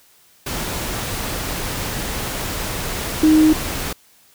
sine tone in noise, 311.1 Hz, D#4, in tune, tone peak -9 dBFS, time 3.23-3.53 s, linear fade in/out 5 ms, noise pink, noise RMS -25 dBFS, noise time 0.46-3.93 s, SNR +13 dB, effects white hiss -53 dBFS RMS until 4.34 s

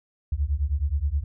sine beating tone pair, 67.3 / 76.8 Hz, C2 / D#2, +49 / -22 cents, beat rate 9.5 Hz, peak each -25 dBFS, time 0.32-1.24 s, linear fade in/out 5 ms, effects none

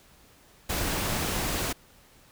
pink noise, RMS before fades -29 dBFS, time 0.69-1.73 s, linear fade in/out 10 ms, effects pink hiss -57 dBFS RMS until 2.31 s

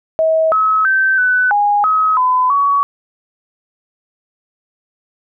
sine tone with pitch steps, 641 / 1285 / 1550 / 1499 / 822 / 1274 / 1010 / 1127 Hz, E5 / E6 / G6 / F#6 / G#5 / D#6 / B5 / C#6, -49 / -45 / -20 / +22 / -18 / +41 / +39 / +28 cents, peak -10 dBFS, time 0.19-2.83 s, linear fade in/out 0 ms, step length 330 ms, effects none

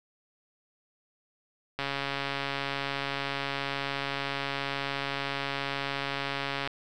click train, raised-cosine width 0.3 ms, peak -15 dBFS, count 680, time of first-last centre 1.79-6.675 s, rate 139 Hz, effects none

